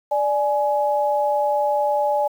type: tone pair together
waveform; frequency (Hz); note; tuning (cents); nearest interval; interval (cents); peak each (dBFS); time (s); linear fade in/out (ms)
sine; 588 / 839; D5 / G#5; +2 / +17; tritone; 615; -20 / -20; 0.11-2.28; 10
effects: 8-bit